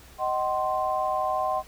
sine chord, C diminished, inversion first, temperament equal with one note detuned, 622.3 / 755.1 / 1046.5 Hz, Eb5 / Gb5 / C6, 0 / +35 / 0 cents, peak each -29 / -27 / -28 dBFS, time 0.18-1.63 s, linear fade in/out 50 ms, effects added 60 Hz sine -53 dBFS peak until 1.67 s + pink hiss -51 dBFS RMS until 1.67 s

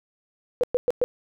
sine tone bursts, 493.9 Hz, B4, in tune, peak -17 dBFS, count 4, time 0.61-1.04 s, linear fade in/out 0 ms, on 25 ms, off 110 ms, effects none

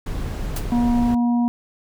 brown noise, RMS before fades -26 dBFS, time 0.06-1.15 s, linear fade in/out 5 ms
white noise with exponential decay, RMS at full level -26 dBFS, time 0.56-0.67 s, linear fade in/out 5 ms, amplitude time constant 22 ms
harmonic tone, 239.4 Hz, A#3, 46 cents sharp, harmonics 1 / 3 / 4, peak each -16 / -30 / -32 dBFS, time 0.72-1.48 s, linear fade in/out 0 ms
effects none

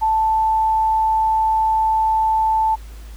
sine tone, 880 Hz, A5, in tune, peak -14 dBFS, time 0.01-2.76 s, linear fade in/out 20 ms, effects added 53 Hz sine -33 dBFS peak until 3.16 s + pink hiss -47 dBFS RMS until 3.16 s

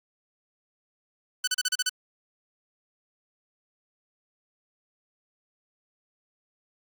10% pulse tone bursts, 1500 Hz, F#6, 23 cents sharp, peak -15 dBFS, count 7, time 1.44-1.894 s, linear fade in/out 5 ms, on 34 ms, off 36 ms, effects Opus 48 kbps

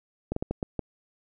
slowing click train, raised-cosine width 2 ms, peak -15 dBFS, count 6, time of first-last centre 0.32-0.793 s, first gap 44 ms, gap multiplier 1.39, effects none

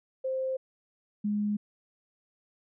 sine tone pair in turn, 524 / 207.9 Hz, C5 / G#3, +2 / +2 cents, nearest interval octave + major third, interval 1600 cents, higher first, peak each -28 / -26 dBFS, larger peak second, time 0.24-0.57 / 1.24-1.57 s, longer neither, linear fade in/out 10 ms, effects none

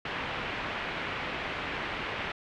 white low-pass noise, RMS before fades -35 dBFS, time 0.05-2.32 s, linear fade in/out 5 ms, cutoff 2700 Hz, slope 24 dB/octave, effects none

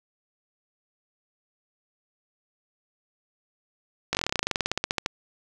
slowing click train, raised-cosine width 0.2 ms, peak -7 dBFS, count 23, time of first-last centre 4.13-5.061 s, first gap 19 ms, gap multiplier 1.07, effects none

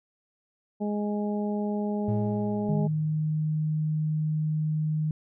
harmonic tone, 207.7 Hz, G#3, in tune, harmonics 1 / 2 / 3 / 4, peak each -27 / -33 / -37 / -39 dBFS, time 0.8-2.88 s, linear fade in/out 20 ms
triangle tone with exponential decay, 111.1 Hz, A2, 17 cents sharp, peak -23 dBFS, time 2.08-3.79 s, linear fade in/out 5 ms, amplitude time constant 370 ms
sine tone, 154.6 Hz, D#3, 11 cents flat, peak -24 dBFS, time 2.69-5.11 s, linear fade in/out 2 ms
effects none

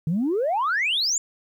sine exponential sweep, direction up, 148.1 to 7360 Hz, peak -19 dBFS, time 0.07-1.18 s, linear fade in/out 2 ms, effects tanh soft clip ceiling -17 dBFS + 10-bit

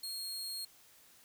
sawtooth tone, 4261 Hz, C8, 31 cents sharp, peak -36 dBFS, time 0.03-0.65 s, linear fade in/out 5 ms, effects white hiss -62 dBFS RMS until 1.24 s

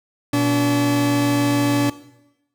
40% pulse tone pair together, 120.47 / 287.6 Hz, B2 / D4, -43 / -36 cents, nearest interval octave + minor third, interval 1507 cents, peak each -22 / -16 dBFS, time 0.33-1.9 s, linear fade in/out 5 ms, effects noise-tail reverb RT60 0.9 s tail -17 dB re dry

